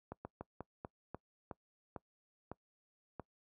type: slowing click train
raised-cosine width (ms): 1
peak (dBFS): -29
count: 10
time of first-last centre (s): 0.12-3.197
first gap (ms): 130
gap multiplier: 1.23
effects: noise-tail reverb RT60 0.1 s tail -23 dB re dry + high-pass 60 Hz 12 dB/octave